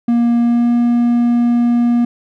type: tone with pitch glide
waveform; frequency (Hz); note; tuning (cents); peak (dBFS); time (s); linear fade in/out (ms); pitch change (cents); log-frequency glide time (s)
triangle; 236.3 to 238.6; A#3 to A#3; +24 to +41; -8; 0.08-2.05; 5; +17; 0.4-0.72
effects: none